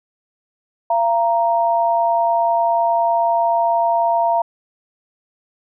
sine tone pair together, 683 / 933.2 Hz, F5 / A#5, -39 / +2 cents, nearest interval perfect fourth, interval 541 cents, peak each -16 / -17 dBFS, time 0.9-4.42 s, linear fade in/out 5 ms, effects none

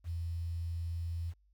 sine tone with quantisation, 84.4 Hz, E2, 41 cents sharp, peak -34 dBFS, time 0.04-1.34 s, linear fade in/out 50 ms, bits 10, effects added 50 Hz sine -65 dBFS peak until 1.53 s

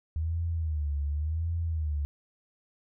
sine tone with vibrato, 77.6 Hz, D#2, 4 cents flat, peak -27 dBFS, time 0.16-2.05 s, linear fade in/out 0 ms, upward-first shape sine, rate 0.9 Hz, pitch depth 140 cents each way, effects none

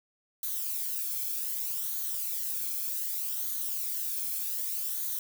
violet noise with flanger, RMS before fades -33 dBFS, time 0.43-5.19 s, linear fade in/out 2 ms, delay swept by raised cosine 0.38 to 1.06 ms, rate 0.65 Hz, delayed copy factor -0.55, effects none

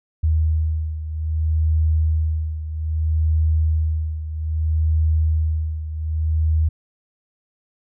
sine beating tone pair, 78.6 / 79.22 Hz, D#2 / D#2, +18 / +32 cents, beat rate 0.62 Hz, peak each -18 / -23 dBFS, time 0.23-6.69 s, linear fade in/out 10 ms, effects none

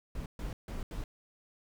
brown noise bursts at uneven times, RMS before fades -38 dBFS, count 4, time 0.15-0.26 / 0.39-0.53 / 0.68-0.83 / 0.91-1.04 s, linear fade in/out 2 ms, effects none

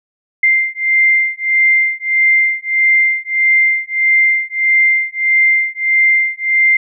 sine beating tone pair, 2093 / 2094.6 Hz, C7 / C7, 0 / +1 cents, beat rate 1.6 Hz, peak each -13 dBFS, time 0.43-6.77 s, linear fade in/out 5 ms, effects none

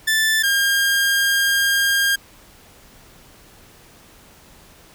sawtooth tone pair in turn, 1760 / 1610.9 Hz, A6 / G6, 0 / +47 cents, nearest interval major second, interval 153 cents, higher first, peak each -12 dBFS, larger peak neither, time 0.07-0.43 / 0.43-2.16 s, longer second, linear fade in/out 10 ms, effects pink hiss -48 dBFS RMS until 4.94 s

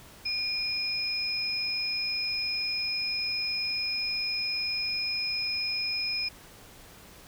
sine tone pair together, 2413 / 5113 Hz, D7 / D#8, +46 / +46 cents, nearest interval octave + minor second, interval 1300 cents, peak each -33 / -29 dBFS, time 0.25-6.29 s, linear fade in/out 10 ms, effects pink hiss -51 dBFS RMS until 7.27 s

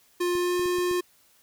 square tone with pitch glide, 353.5 to 356.8 Hz, F4 to F4, +21 to +37 cents, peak -24 dBFS, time 0.2-1.01 s, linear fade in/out 10 ms, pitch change +16 cents, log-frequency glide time 0.35-0.57 s
clicks, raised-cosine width 3 ms, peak -29 dBFS, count 5, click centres 0.353 / 0.595 / 0.658 / 0.785 / 0.912 s
effects white hiss -61 dBFS RMS until 1.42 s

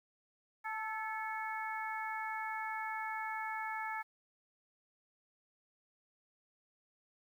harmonic tone with a mistuned harmonic, 440 Hz, A4, in tune, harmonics 2 / 3 / 4 / 5, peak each -40 / -44 / -43 / -45 dBFS, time 0.64-4.03 s, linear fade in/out 20 ms, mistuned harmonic 4, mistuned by -35 cents, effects 11-bit

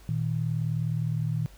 sine tone pair together, 117.22 / 156.9 Hz, A#2 / D#3, +10 / +15 cents, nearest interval perfect fourth, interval 505 cents, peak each -28 dBFS, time 0.09-1.46 s, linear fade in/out 0 ms, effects added 50 Hz sine -50 dBFS peak until 1.57 s + pink hiss -56 dBFS RMS until 1.57 s

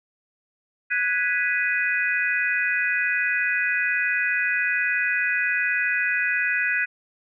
sine chord, G# minor seventh, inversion third, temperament equal, 1480 / 1661.2 / 1975.5 / 2489 Hz, F#6 / G#6 / B6 / D#7, 0 / 0 / 0 / 0 cents, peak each -26 dBFS, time 0.9-6.86 s, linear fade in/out 20 ms, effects none

